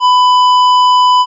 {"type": "tone with hard clipping", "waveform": "sine", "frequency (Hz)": 998, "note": "B5", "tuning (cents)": 18, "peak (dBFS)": -7, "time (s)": [0, 1.26], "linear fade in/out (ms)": 50, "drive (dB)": 9, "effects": ["resampled to 22050 Hz"]}